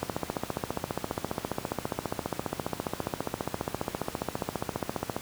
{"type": "click train", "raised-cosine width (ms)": 1, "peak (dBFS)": -14, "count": 77, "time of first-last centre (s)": [0.03, 5.165], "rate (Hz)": 14.8, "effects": ["pink hiss -42 dBFS RMS until 5.21 s", "high-pass 80 Hz 12 dB/octave"]}